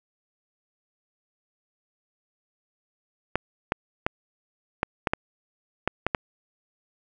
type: clicks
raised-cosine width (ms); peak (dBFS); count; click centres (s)
0.5; -7; 9; 3.356 / 3.721 / 4.065 / 4.831 / 5.072 / 5.135 / 5.876 / 6.066 / 6.148
effects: none